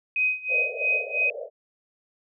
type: tone with tremolo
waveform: sine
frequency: 2513 Hz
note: D#7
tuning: 17 cents sharp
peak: -19 dBFS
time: 0.16-1.3 s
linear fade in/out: 2 ms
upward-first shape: sine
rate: 3 Hz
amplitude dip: 90%
type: band-pass noise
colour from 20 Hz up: pink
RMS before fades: -35 dBFS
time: 0.48-1.5 s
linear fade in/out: 50 ms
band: 450 to 670 Hz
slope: 96 dB/octave
effects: none